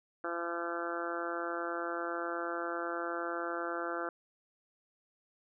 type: harmonic tone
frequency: 170.5 Hz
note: F3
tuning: 41 cents flat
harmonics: 2 / 3 / 4 / 5 / 6 / 7 / 8 / 9 / 10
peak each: -40 / -41 / -42 / -47 / -49 / -43 / -40 / -43 / -53 dBFS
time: 0.24-4.09 s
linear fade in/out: 2 ms
effects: none